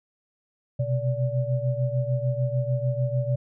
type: tone cluster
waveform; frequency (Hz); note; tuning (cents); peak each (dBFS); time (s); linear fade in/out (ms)
sine; 123.8 / 130.5 / 578; B2 / C3 / D5; +5 / -4 / -28; -25 / -27 / -30; 0.79-3.36; 10
effects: none